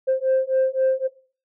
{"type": "beating tone pair", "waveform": "sine", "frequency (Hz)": [523.3, 527.1], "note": ["C5", "C5"], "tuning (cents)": [0, 13], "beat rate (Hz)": 3.8, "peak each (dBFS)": [-20, -20], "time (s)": [0.07, 1.08], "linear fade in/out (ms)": 20, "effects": ["noise-tail reverb RT60 0.4 s tail -18 dB re dry", "tanh soft clip ceiling -13 dBFS"]}